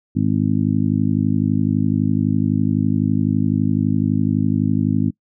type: harmonic tone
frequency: 51.91 Hz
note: G#1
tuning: in tune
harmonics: 2 / 3 / 4 / 5 / 6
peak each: -22 / -22 / -20 / -20 / -27 dBFS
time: 0.15-5.11 s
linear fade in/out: 20 ms
effects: noise-tail reverb RT60 0.1 s tail -23 dB re dry